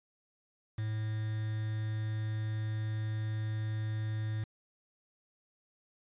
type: tone with quantisation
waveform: triangle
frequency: 108.7 Hz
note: A2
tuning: 21 cents flat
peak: -30 dBFS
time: 0.78-4.44 s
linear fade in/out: 5 ms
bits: 8
effects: resampled to 8000 Hz